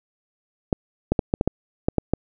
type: clicks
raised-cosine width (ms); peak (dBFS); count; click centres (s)
2; -5; 9; 0.728 / 1.12 / 1.192 / 1.339 / 1.411 / 1.476 / 1.885 / 1.983 / 2.136
effects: none